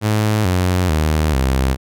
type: tone with pitch steps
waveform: sawtooth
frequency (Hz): 107 / 91.02 / 77.43 / 65.87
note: A2 / F#2 / D#2 / C2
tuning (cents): -48 / -28 / -8 / +12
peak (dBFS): -10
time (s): 0.01-1.77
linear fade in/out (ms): 50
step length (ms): 440
effects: none